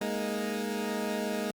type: chord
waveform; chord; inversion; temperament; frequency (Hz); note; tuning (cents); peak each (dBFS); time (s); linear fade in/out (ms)
20% pulse; Ab suspended second; none; equal; 207.7 / 233.1 / 311.1; Ab3 / Bb3 / Eb4; 0 / 0 / 0; -28 / -30 / -34; 0.01-1.51; 5
effects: Opus 48 kbps